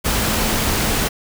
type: tone in noise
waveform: sine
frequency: 217.5 Hz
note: A3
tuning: 20 cents flat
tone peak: -27 dBFS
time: 0.08-1.05 s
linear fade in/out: 20 ms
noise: pink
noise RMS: -19 dBFS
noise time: 0.04-1.09 s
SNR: -11 dB
effects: none